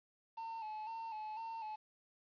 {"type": "tone with vibrato", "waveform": "triangle", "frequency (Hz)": 883, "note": "A5", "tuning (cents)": 6, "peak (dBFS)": -40, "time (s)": [0.37, 1.76], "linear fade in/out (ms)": 10, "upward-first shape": "square", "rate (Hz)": 2, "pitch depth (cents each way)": 46, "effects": ["resampled to 11025 Hz", "11-bit"]}